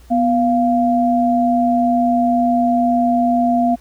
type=tone pair together; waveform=sine; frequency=245.5 / 694.4 Hz; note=B3 / F5; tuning=-10 / -10 cents; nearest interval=octave + tritone; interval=1800 cents; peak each=-15 dBFS; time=0.1-3.76 s; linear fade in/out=20 ms; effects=added 60 Hz sine -43 dBFS peak until 3.8 s + pink hiss -51 dBFS RMS until 3.8 s